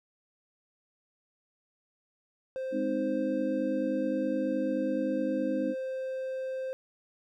triangle tone, 523.3 Hz, C5, in tune, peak -30 dBFS, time 2.56-6.73 s, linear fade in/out 0 ms
sine chord, Ab major, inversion none, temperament equal, 207.7 / 261.6 / 311.1 Hz, Ab3 / C4 / Eb4, 0 / 0 / 0 cents, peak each -36 / -32 / -32 dBFS, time 2.71-5.75 s, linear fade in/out 50 ms
effects none

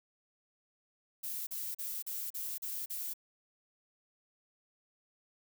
violet noise bursts, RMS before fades -39 dBFS, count 7, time 1.23-3.138 s, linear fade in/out 10 ms, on 240 ms, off 38 ms, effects none

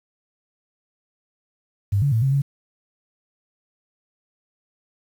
sine tone with pitch steps, 100.1 / 141.7 / 112.3 / 134.7 / 139.5 Hz, G2 / C#3 / A2 / C#3 / C#3, +37 / +38 / +36 / -49 / +11 cents, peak -16 dBFS, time 1.92-2.42 s, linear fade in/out 10 ms, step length 100 ms, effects 8-bit

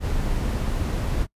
brown noise, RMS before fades -24 dBFS, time 0-1.27 s, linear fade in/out 50 ms, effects noise-tail reverb RT60 0.1 s tail -23 dB re dry + resampled to 32000 Hz

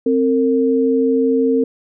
sine tone pair together, 263.3 / 456.4 Hz, C4 / A#4, +11 / -37 cents, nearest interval minor seventh, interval 952 cents, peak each -15 dBFS, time 0.06-1.64 s, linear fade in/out 5 ms, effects none

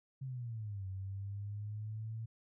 sine exponential two-way sweep, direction down then up, 135.7 to 94.4 to 113.3 Hz, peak -39 dBFS, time 0.21-2.26 s, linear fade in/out 10 ms, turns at 0.87 s, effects none

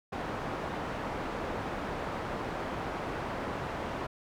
white low-pass noise, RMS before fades -36 dBFS, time 0.12-4.07 s, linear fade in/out 10 ms, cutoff 990 Hz, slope 12 dB/octave, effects none

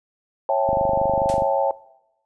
sine chord, A dominant seventh, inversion first, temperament just, 550 / 660 / 792 / 880 Hz, C#5 / E5 / G5 / A5, -14 / +2 / +18 / 0 cents, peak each -21 / -24 / -23 / -24 dBFS, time 0.49-1.71 s, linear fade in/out 2 ms
click train, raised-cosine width 3 ms, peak -17 dBFS, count 19, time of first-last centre 0.69-1.422 s, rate 24.6 Hz
white noise with exponential decay, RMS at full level -32 dBFS, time 1.29-1.48 s, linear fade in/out 1 ms, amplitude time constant 40 ms
effects noise-tail reverb RT60 0.9 s tail -20 dB re dry + resampled to 22050 Hz

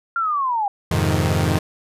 sine linear sweep, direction down, 1396.9 to 784 Hz, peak -18 dBFS, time 0.16-0.68 s, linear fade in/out 2 ms
sawtooth chord, F minor seventh, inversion none, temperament equal with one note detuned, 87.31 / 104.49 / 130.81 / 155.56 Hz, F2 / Ab2 / C3 / Eb3, 0 / +11 / 0 / 0 cents, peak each -17 / -19 / -20 / -18 dBFS, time 0.91-1.59 s, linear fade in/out 5 ms
effects resampled to 32000 Hz

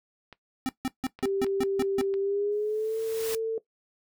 clicks, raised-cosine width 0.3 ms, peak -29 dBFS, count 5, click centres 0.327 / 1.19 / 1.466 / 2.009 / 2.14 s
square tone bursts, 261.6 Hz, C4, in tune, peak -26 dBFS, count 8, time 0.66-2.012 s, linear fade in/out 0 ms, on 29 ms, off 160 ms
sine tone with pitch glide, 392 to 447.7 Hz, G4 to A4, 0 to +30 cents, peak -25 dBFS, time 1.23-3.58 s, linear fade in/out 2 ms, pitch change +230 cents, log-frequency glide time 2.19-3 s
white noise with exponential growth, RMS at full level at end -33 dBFS, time 2.52-3.35 s, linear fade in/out 1 ms, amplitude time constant 180 ms
effects noise-tail reverb RT60 0.1 s tail -17 dB re dry

